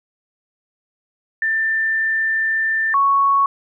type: tone pair in turn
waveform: sine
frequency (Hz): 1783 / 1109.5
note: A6 / C#6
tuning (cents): +22 / +1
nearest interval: minor sixth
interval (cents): 821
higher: first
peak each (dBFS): -16 / -12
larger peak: second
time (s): 1.42-2.94 / 2.94-3.46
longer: first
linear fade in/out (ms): 2
effects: none